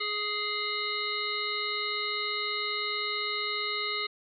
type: harmonic tone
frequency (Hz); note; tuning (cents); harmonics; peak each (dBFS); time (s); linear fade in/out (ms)
417.7; G#4; +10; 1 / 3 / 5 / 7 / 9 / 10; -39 / -36 / -34 / -40 / -36 / -36; 0-4.07; 10
effects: none